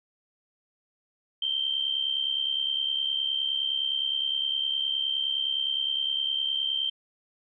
sine tone with amplitude modulation, 3136 Hz, G7, in tune, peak -22 dBFS, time 1.42-6.9 s, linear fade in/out 5 ms, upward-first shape sine, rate 69.7 Hz, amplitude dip 70%, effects none

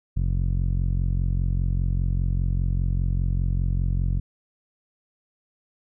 sawtooth tone with low-pass filter, 45 Hz, F#1, 47 cents flat, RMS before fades -23 dBFS, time 0.16-4.2 s, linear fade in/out 10 ms, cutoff 140 Hz, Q 1.5, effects none

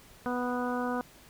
harmonic tone, 246.9 Hz, B3, in tune, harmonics 1 / 2 / 3 / 4 / 5 / 6, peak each -32 / -35 / -37 / -38 / -39 / -40 dBFS, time 0.26-1.01 s, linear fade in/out 0 ms, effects pink hiss -55 dBFS RMS until 1.29 s

